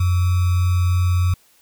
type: tone with sample-and-hold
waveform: sine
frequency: 89.7 Hz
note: F2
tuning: 47 cents sharp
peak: -14 dBFS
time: 0-1.34 s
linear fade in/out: 5 ms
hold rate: 1225 Hz
effects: white hiss -56 dBFS RMS until 1.61 s